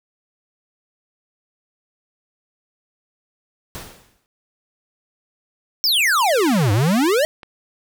pink noise with exponential decay, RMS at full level -31 dBFS, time 3.75-4.26 s, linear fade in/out 0 ms, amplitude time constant 110 ms
square exponential two-way sweep, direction down then up, 5588 to 96.8 to 644 Hz, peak -15 dBFS, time 5.84-7.25 s, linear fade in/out 0 ms, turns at 6.72 s
click, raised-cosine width 0.3 ms, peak -22 dBFS, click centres 7.432 s
effects none

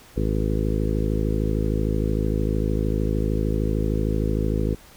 harmonic tone with a mistuned harmonic, 53.2 Hz, G#1, 42 cents sharp, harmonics 1 / 2 / 3 / 4 / 5 / 6 / 7 / 8 / 9, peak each -24 / -27 / -29 / -30 / -31 / -32 / -32 / -33 / -34 dBFS, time 0.16-4.75 s, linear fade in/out 10 ms, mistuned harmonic 9, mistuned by +34 cents, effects pink hiss -49 dBFS RMS until 4.96 s

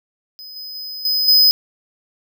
square tone with level steps, 5030 Hz, D#8, 18 cents sharp, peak -34 / -30 / -28 / -16 / -9 dBFS, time 0.39-1.51 s, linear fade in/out 0 ms, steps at 0.56 / 0.75 / 1.05 / 1.28 s, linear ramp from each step 2 ms, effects none

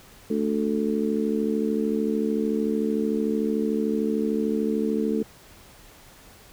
harmonic tone, 73.42 Hz, D2, in tune, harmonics 3 / 4 / 5 / 6, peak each -25 / -28 / -32 / -27 dBFS, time 0.3-5.23 s, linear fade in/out 5 ms, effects pink hiss -50 dBFS RMS until 6.52 s

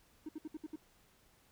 triangle tone bursts, 310 Hz, D#4, 6 cents flat, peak -37 dBFS, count 6, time 0.26-0.759 s, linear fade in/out 5 ms, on 29 ms, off 65 ms, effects tanh soft clip ceiling -35 dBFS + pink hiss -68 dBFS RMS until 1.51 s

